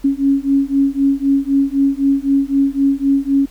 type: beating tone pair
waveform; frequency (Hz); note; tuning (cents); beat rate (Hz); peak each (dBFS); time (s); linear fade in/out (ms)
sine; 274.2 / 278.1; C#4 / C#4; -19 / +6; 3.9; -15; 0.04-3.46; 10
effects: added 42 Hz sine -39 dBFS peak until 3.5 s + pink hiss -48 dBFS RMS until 3.5 s